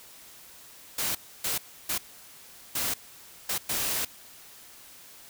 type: noise bursts at uneven times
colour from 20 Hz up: white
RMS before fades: -29 dBFS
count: 6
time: 0.98-1.15 / 1.44-1.58 / 1.89-1.98 / 2.75-2.94 / 3.49-3.58 / 3.69-4.05 s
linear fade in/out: 5 ms
effects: white hiss -50 dBFS RMS until 5.29 s